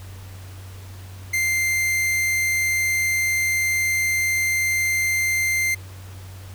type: tone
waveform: 45% pulse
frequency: 2093 Hz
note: C7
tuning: in tune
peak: -19 dBFS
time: 1.33-5.75 s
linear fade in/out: 10 ms
effects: added 94 Hz sine -36 dBFS peak until 6.54 s + pink hiss -46 dBFS RMS until 6.54 s